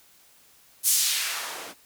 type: noise with band-pass filter sweep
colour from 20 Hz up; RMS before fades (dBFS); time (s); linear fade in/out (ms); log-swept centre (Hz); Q
blue; -26; 0.83-1.75; 50; 10000 to 290; 0.88
effects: white hiss -57 dBFS RMS until 1.85 s